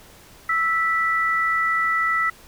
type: tone pair together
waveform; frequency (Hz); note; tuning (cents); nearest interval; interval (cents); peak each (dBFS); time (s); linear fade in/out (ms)
sine; 1318.5 / 1965.8; E6 / B6; 0 / -9; perfect fifth; 691; -21; 0.49-2.3; 5
effects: pink hiss -48 dBFS RMS until 2.47 s